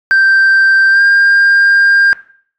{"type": "tone with pitch glide", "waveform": "sine", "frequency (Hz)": [1568, 1600.9], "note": ["G6", "G6"], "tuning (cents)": [0, 36], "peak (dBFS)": -3, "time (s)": [0.11, 2.13], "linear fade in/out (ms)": 0, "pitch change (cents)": 36, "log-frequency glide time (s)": [0.89, 1.02], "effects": ["noise-tail reverb RT60 0.5 s tail -17 dB re dry", "tanh soft clip ceiling -4 dBFS"]}